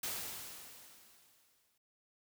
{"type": "noise with exponential decay", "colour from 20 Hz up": "white", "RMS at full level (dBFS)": -38, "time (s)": [0.03, 1.78], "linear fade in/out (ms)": 5, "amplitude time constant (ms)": 380, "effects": []}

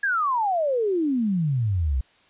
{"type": "exponential sweep", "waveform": "sine", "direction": "down", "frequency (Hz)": [1690, 60.8], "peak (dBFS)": -20, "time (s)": [0.03, 2.01], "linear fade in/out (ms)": 5, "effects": ["white hiss -58 dBFS RMS until 2.29 s", "resampled to 8000 Hz"]}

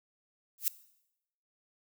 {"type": "noise with exponential growth", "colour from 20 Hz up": "violet", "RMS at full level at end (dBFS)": -24, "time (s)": [0.58, 0.68], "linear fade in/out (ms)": 1, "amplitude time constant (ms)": 21, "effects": ["noise-tail reverb RT60 0.8 s tail -18 dB re dry"]}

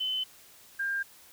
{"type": "tone pair in turn", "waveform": "sine", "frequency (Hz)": [3040, 1599.3], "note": ["F#7", "G6"], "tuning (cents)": [46, 34], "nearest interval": "major seventh", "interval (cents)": 1112, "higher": "first", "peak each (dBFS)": [-28, -28], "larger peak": "neither", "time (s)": [[0, 0.24], [0.79, 1.03]], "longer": "neither", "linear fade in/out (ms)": 10, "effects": ["white hiss -55 dBFS RMS until 1.32 s"]}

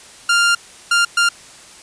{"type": "tone bursts at uneven times", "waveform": "sawtooth", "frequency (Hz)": 1396.9, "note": "F6", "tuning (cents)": 0, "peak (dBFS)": -8, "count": 3, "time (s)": [[0.29, 0.55], [0.91, 1.05], [1.17, 1.29]], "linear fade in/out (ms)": 5, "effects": ["white hiss -41 dBFS RMS until 1.82 s", "resampled to 22050 Hz"]}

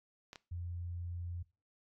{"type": "clicks", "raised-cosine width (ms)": 0.2, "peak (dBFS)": -30, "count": 2, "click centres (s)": [0.331, 0.358]}
{"type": "tone", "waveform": "sine", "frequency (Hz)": 87, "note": "F2", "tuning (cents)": -6, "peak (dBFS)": -38, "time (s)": [0.51, 1.43], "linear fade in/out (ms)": 10}
{"effects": ["noise-tail reverb RT60 0.3 s tail -20 dB re dry", "MP3 64 kbps"]}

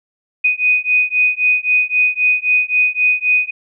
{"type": "beating tone pair", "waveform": "sine", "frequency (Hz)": [2489, 2492.8], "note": ["D#7", "D#7"], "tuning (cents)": [0, 3], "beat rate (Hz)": 3.8, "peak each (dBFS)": -15, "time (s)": [0.44, 3.51], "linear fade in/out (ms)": 10, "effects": []}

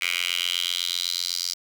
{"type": "tone with high-pass filter sweep", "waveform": "10% pulse", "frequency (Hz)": 88, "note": "F2", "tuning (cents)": 14, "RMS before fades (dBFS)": -27, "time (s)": [0.01, 1.54], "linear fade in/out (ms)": 10, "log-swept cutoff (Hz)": [2400, 4900], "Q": 4.4, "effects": []}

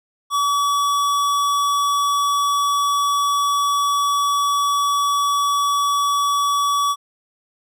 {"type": "tone with hard clipping", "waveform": "sine", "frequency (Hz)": 1140, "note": "C#6", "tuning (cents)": 48, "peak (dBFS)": -18, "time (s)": [0.3, 6.96], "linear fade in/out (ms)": 50, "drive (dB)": 17, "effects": []}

